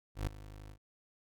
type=tone with ADSR envelope; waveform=25% pulse; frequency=51.5 Hz; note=G#1; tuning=14 cents flat; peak=-27 dBFS; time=0.15-0.78 s; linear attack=120 ms; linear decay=4 ms; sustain=-17 dB; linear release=76 ms; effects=none